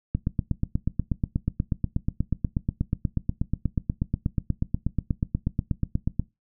click train, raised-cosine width 5 ms, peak -11 dBFS, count 51, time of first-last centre 0.15-6.196 s, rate 8.27 Hz, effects noise-tail reverb RT60 0.2 s tail -19 dB re dry

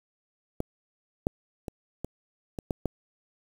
clicks, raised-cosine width 2 ms, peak -15 / -11 / -21 / -19 / -21 / -14 / -13 dBFS, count 7, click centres 0.604 / 1.269 / 1.682 / 2.046 / 2.588 / 2.708 / 2.857 s, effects 7-bit

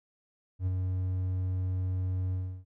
triangle tone with ADSR envelope, 92.5 Hz, F#2, in tune, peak -23 dBFS, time 0.59-2.65 s, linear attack 76 ms, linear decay 26 ms, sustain -3 dB, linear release 320 ms, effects none

